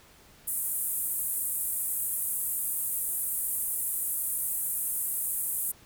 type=band-pass noise; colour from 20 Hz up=pink; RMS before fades=-31 dBFS; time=0.47-5.72 s; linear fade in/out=10 ms; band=8800 to 16000 Hz; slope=48 dB/octave; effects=pink hiss -56 dBFS RMS until 5.85 s